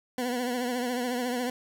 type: tone with vibrato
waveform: 20% pulse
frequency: 246.9 Hz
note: B3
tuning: in tune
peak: -23 dBFS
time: 0.18-1.5 s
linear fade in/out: 2 ms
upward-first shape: triangle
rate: 14 Hz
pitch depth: 70 cents each way
effects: none